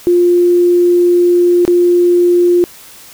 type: tone with dropouts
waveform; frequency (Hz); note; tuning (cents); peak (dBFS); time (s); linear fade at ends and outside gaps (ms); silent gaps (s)
sine; 351.6; F4; +12; -6; 0.07-2.64; 0; 1.651-1.678
effects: white hiss -37 dBFS RMS until 3.13 s